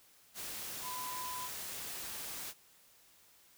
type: tone in noise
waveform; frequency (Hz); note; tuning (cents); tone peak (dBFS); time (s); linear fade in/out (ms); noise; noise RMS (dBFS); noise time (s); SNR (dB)
sine; 1003; B5; +26; -41; 0.82-1.5; 50; white; -43; 0.34-2.54; -1
effects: white hiss -64 dBFS RMS until 3.57 s